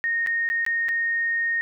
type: tone with dropouts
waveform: sine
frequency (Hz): 1852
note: A#6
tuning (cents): -12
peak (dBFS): -21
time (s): 0.04-1.61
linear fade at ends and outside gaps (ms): 0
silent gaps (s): 0.263-0.271 / 0.49-0.5 / 0.65-0.664 / 0.885-0.89
effects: none